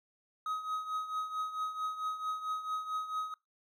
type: tone with tremolo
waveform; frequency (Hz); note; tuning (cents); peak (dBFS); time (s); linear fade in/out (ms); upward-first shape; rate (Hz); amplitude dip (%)
triangle; 1264; D#6; +27; -29; 0.46-3.34; 2; triangle; 4.5; 75
effects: noise-tail reverb RT60 0.2 s tail -23 dB re dry